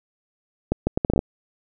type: accelerating click train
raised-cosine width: 2 ms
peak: -6 dBFS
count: 9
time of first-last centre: 0.72-1.191 s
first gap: 150 ms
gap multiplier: 0.7
effects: none